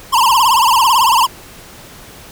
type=tone with vibrato; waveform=square; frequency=980 Hz; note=B5; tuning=14 cents flat; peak=-9 dBFS; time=0.12-1.27 s; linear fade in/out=20 ms; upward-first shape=triangle; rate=18 Hz; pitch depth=210 cents each way; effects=pink hiss -37 dBFS RMS until 2.31 s